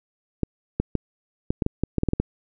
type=clicks; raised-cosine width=3 ms; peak=-8 dBFS; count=12; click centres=0.433 / 0.8 / 0.953 / 1.505 / 1.622 / 1.664 / 1.836 / 1.983 / 2.034 / 2.087 / 2.134 / 2.2 s; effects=none